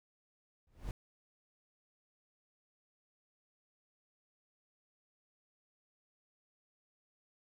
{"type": "noise with exponential growth", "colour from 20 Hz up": "brown", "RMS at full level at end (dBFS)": -36, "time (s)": [0.67, 0.91], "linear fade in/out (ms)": 1, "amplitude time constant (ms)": 52, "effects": []}